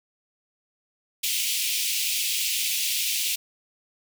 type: high-pass noise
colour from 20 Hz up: pink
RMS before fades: -26 dBFS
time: 1.23-3.36 s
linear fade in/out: 10 ms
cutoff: 2400 Hz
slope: 48 dB/octave
effects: none